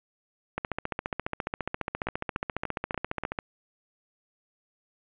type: two click trains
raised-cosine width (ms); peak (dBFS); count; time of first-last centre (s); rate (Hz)
0.5; -16 / -14; 5 / 42; 2.07-3.236 / 0.58-3.388; 3.43 / 14.6
effects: resampled to 8000 Hz + 9-bit